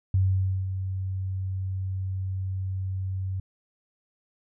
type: tone with ADSR envelope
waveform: sine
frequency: 94.7 Hz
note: F#2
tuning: 41 cents sharp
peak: -18 dBFS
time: 0.14-3.4 s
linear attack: 3 ms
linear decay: 520 ms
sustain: -9 dB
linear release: 4 ms
effects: none